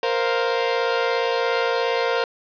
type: chord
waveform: sawtooth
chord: Bb suspended second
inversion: none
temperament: equal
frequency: 466.2 / 523.3 / 698.5 Hz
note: Bb4 / C5 / F5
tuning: 0 / 0 / 0 cents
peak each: -18 / -20 / -24 dBFS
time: 0.03-2.24 s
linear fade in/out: 2 ms
effects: resampled to 11025 Hz + 8-bit